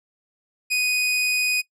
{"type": "tone", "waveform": "sawtooth", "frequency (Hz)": 2489, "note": "D#7", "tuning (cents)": 0, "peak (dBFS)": -16, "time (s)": [0.7, 1.62], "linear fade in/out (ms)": 20, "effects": ["noise-tail reverb RT60 0.1 s tail -21 dB re dry", "low-pass 12000 Hz 12 dB/octave"]}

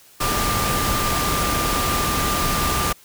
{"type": "tone in noise", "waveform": "sine", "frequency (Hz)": 1192, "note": "D6", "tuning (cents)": 25, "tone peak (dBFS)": -24, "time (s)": [0.2, 2.93], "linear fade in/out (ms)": 10, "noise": "pink", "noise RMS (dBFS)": -22, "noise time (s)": [0.2, 2.93], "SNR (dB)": -5, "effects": ["white hiss -50 dBFS RMS until 3.04 s"]}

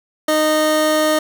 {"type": "tone pair together", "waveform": "25% pulse", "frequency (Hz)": [308.6, 617.2], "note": ["D#4", "D#5"], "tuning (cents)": [-14, -14], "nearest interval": "octave", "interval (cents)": 1200, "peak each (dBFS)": -14, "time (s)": [0.28, 1.19], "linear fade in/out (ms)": 5, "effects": []}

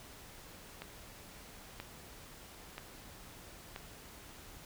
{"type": "click train", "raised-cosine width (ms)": 0.3, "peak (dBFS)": -26, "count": 4, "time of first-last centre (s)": [0.82, 3.761], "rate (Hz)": 1.02, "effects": ["pink hiss -53 dBFS RMS until 4.65 s"]}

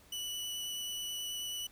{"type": "tone with vibrato", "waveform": "sawtooth", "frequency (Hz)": 2960, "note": "F#7", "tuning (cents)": 0, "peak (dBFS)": -34, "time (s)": [0.12, 1.67], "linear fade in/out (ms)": 5, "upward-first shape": "triangle", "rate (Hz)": 9.3, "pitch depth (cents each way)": 11, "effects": ["pink hiss -61 dBFS RMS until 1.71 s"]}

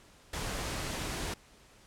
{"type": "noise", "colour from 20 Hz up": "pink", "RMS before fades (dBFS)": -36, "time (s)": [0.33, 1.34], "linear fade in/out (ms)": 5, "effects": ["pink hiss -59 dBFS RMS until 1.86 s", "low-pass 10000 Hz 12 dB/octave"]}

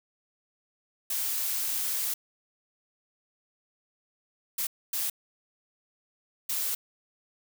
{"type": "noise bursts at uneven times", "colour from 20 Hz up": "blue", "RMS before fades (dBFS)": -30, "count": 4, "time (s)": [[1.1, 2.14], [4.58, 4.67], [4.93, 5.1], [6.49, 6.75]], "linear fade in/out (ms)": 5, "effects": []}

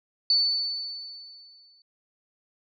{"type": "tone with exponential decay", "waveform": "sine", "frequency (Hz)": 4492, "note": "C#8", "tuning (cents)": 22, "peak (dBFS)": -17, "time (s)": [0.3, 1.82], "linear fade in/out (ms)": 2, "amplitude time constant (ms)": 330, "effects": []}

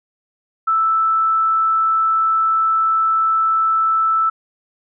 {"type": "tone", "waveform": "sine", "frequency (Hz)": 1318.5, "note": "E6", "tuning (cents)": 0, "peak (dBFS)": -13, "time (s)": [0.67, 4.3], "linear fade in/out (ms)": 10, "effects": []}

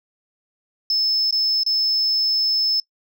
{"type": "tone with dropouts", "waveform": "sine", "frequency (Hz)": 5240, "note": "E8", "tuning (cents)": -11, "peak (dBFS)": -15, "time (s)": [0.9, 2.8], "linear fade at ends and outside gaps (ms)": 2, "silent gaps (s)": [[1.309, 1.325], [1.634, 1.663]], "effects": ["noise-tail reverb RT60 0.1 s tail -22 dB re dry", "tanh soft clip ceiling -14 dBFS"]}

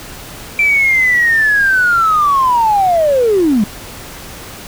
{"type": "linear sweep", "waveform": "triangle", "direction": "down", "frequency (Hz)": [2349, 193.2], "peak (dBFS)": -5, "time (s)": [0.59, 3.64], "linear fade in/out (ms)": 2, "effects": ["tanh soft clip ceiling -6 dBFS", "pink hiss -31 dBFS RMS until 4.67 s"]}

